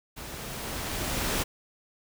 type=noise with level ramp; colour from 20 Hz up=pink; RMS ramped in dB=-41 to -27 dBFS; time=0.16-1.44 s; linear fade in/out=20 ms; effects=none